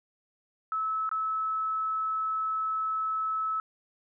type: tone with dropouts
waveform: sine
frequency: 1300 Hz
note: E6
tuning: 24 cents flat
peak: -27 dBFS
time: 0.72-3.6 s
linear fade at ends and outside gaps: 1 ms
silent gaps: 1.092-1.114 s
effects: none